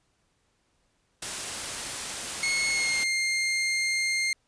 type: noise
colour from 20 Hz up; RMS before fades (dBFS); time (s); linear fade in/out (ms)
white; -33; 1.22-3.04; 5
type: tone with pitch glide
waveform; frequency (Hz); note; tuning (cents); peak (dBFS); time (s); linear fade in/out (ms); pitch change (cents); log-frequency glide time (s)
sawtooth; 2176 to 2114; C#7 to C7; -33 to +17; -21; 2.43-4.33; 2; -50; 2.71-3.02
effects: pink hiss -71 dBFS RMS until 4.47 s + resampled to 22050 Hz